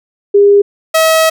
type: tone pair in turn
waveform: sine / sawtooth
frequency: 404.7 / 642.4 Hz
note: G#4 / E5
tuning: -45 / -45 cents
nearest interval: minor sixth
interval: 800 cents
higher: second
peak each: -3 dBFS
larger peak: neither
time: 0.34-0.62 / 0.94-1.3 s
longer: second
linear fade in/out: 10 ms
effects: none